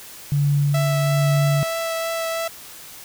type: tone with tremolo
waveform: sine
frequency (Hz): 143.4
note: D3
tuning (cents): -41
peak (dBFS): -15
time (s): 0.32-1.63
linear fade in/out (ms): 0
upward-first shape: sine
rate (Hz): 1.2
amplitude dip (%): 30
type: tone with vibrato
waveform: sawtooth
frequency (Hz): 659.3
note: E5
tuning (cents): 0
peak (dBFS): -19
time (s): 0.74-2.48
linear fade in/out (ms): 5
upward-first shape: triangle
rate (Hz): 3.1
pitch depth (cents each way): 10
effects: white hiss -40 dBFS RMS until 3.04 s